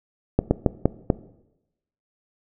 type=slowing click train; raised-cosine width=2 ms; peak=-3 dBFS; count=5; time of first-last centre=0.39-1.102 s; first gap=120 ms; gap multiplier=1.27; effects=noise-tail reverb RT60 0.9 s tail -18 dB re dry